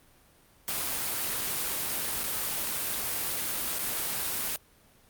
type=noise with dropouts; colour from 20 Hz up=white; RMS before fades=-31 dBFS; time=0.68-4.56 s; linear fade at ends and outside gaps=0 ms; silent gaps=2.234-2.239 / 3.786-3.792 s; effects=pink hiss -60 dBFS RMS until 5.09 s + Opus 32 kbps